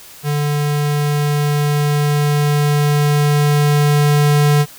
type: tone with level ramp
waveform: square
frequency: 146.8 Hz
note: D3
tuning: in tune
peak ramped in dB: -16 to -10 dBFS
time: 0.23-4.66 s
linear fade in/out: 50 ms
effects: white hiss -39 dBFS RMS until 4.78 s

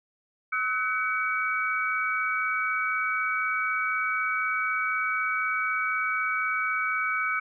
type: tone cluster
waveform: sine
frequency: 1284 / 1500 / 2266 Hz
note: E6 / F#6 / C#7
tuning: -46 / +23 / +37 cents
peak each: -29 dBFS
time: 0.52-7.4 s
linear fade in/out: 10 ms
effects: none

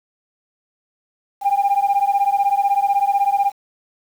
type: beating tone pair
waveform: sine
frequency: 793 / 809 Hz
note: G5 / G#5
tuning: +20 / -46 cents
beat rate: 16 Hz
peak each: -16 dBFS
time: 1.41-3.52 s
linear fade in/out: 50 ms
effects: tanh soft clip ceiling -10 dBFS + 7-bit

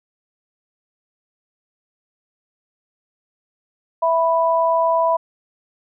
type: tone pair together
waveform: sine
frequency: 659.3 / 987.8 Hz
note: E5 / B5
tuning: 0 / 0 cents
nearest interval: perfect fifth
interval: 700 cents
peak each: -17 dBFS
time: 4.02-5.17 s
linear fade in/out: 10 ms
effects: none

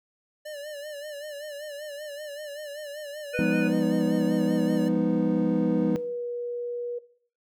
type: tone with vibrato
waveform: square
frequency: 589 Hz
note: D5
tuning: 5 cents sharp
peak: -36 dBFS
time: 0.45-4.89 s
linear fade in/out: 10 ms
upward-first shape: sine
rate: 5.2 Hz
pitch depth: 69 cents each way
type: harmonic tone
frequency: 493.9 Hz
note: B4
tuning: in tune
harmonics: 1 / 3 / 5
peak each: -29 / -33 / -31 dBFS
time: 3.33-3.69 s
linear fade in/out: 20 ms
type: chord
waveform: triangle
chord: F half-diminished seventh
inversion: none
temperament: equal with one note detuned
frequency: 174.61 / 205 / 246.9 / 311.1 Hz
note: F3 / Ab3 / Cb4 / Eb4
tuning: 0 / -22 / 0 / 0 cents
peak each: -26 dBFS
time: 3.39-5.96 s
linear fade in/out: 0 ms
type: tone with pitch glide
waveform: sine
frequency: 494.6 to 481.9 Hz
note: B4 to B4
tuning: +3 to -43 cents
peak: -29 dBFS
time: 3.69-6.99 s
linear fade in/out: 10 ms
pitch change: -46 cents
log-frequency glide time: 5.49-6.25 s
effects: noise-tail reverb RT60 0.5 s tail -17 dB re dry

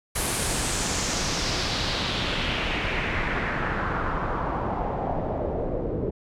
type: noise with low-pass filter sweep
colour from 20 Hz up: pink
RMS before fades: -27 dBFS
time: 0.15-6.11 s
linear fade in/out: 10 ms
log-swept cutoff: 11000 to 430 Hz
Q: 2.4
effects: none

